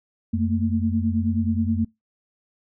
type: tone cluster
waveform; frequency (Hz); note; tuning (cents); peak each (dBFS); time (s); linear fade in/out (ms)
sine; 90.3 / 221 / 230.4; F#2 / A3 / A#3; -42 / +8 / -20; -24; 0.33-1.85; 10
effects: noise-tail reverb RT60 0.2 s tail -26 dB re dry